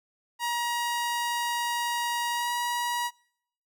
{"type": "tone with pitch glide", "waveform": "sawtooth", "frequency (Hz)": [951, 960.9], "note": ["A#5", "B5"], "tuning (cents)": [34, -48], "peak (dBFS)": -23, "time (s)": [0.39, 3.11], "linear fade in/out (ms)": 50, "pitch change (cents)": 18, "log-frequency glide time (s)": [2.33, 2.52], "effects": ["noise-tail reverb RT60 0.7 s tail -26 dB re dry"]}